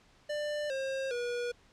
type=tone with pitch steps; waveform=square; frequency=594 / 535.3 / 482.5 Hz; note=D5 / C5 / B4; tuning=+20 / +39 / -40 cents; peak=-33 dBFS; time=0.29-1.52 s; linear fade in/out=10 ms; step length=410 ms; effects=pink hiss -63 dBFS RMS until 1.72 s + low-pass 6000 Hz 12 dB/octave